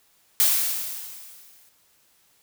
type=noise with exponential decay; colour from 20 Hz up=blue; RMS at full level=-17 dBFS; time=0.4-1.69 s; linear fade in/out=0 ms; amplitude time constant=280 ms; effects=white hiss -62 dBFS RMS until 2.42 s